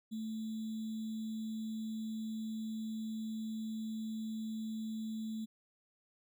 sine tone with sample-and-hold, 220 Hz, A3, in tune, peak -37 dBFS, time 0.11-5.46 s, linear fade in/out 20 ms, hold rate 3675 Hz, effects none

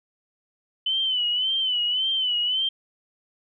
sine tone with vibrato, 3022 Hz, F#7, 36 cents sharp, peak -21 dBFS, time 0.86-2.69 s, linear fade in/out 5 ms, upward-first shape sine, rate 1.8 Hz, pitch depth 78 cents each way, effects none

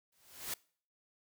white noise with exponential growth, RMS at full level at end -36 dBFS, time 0.12-0.54 s, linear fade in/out 5 ms, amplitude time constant 90 ms, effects noise-tail reverb RT60 0.5 s tail -24 dB re dry

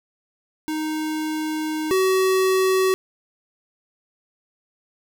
square tone pair in turn, 310.8 / 377.6 Hz, D#4 / F#4, -2 / +35 cents, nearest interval minor third, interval 337 cents, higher second, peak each -24 / -17 dBFS, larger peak second, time 0.68-1.91 / 1.91-2.94 s, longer first, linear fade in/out 0 ms, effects none

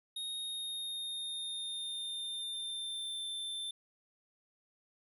square tone with pitch glide, 3729 to 3554 Hz, A#7 to A7, 0 to +17 cents, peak -38 dBFS, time 0.16-3.71 s, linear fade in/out 5 ms, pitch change -83 cents, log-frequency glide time 0.38-3.25 s, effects none

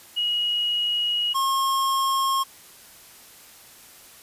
sine / square tone pair in turn, 2897 / 1078 Hz, F#7 / C#6, -37 / -49 cents, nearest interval octave + perfect fourth, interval 1712 cents, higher first, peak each -21 dBFS, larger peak neither, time 0.16-1.34 / 1.34-2.44 s, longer first, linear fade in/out 20 ms, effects white hiss -48 dBFS RMS until 4.22 s + resampled to 32000 Hz

